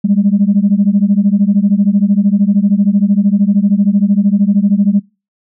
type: beating tone pair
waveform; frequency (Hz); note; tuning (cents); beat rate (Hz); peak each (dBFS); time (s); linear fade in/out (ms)
sine; 196 / 209; G3 / G#3; 0 / +11; 13; -10; 0.04-5; 10
effects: noise-tail reverb RT60 0.3 s tail -25 dB re dry + tanh soft clip ceiling -1 dBFS